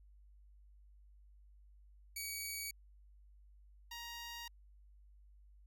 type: tone pair in turn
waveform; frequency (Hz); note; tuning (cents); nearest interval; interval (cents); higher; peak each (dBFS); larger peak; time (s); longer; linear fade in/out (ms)
10% pulse; 2262 / 941.2; C#7 / A#5; +34 / +16; octave + minor third; 1518; first; -32 / -37; first; 2.16-2.71 / 3.91-4.48; second; 5
effects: added 50 Hz sine -59 dBFS peak until 5.66 s